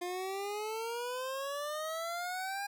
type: exponential sweep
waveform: 25% pulse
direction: up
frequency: 350.9 to 814 Hz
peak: -32 dBFS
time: 0.01-2.67 s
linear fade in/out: 10 ms
effects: none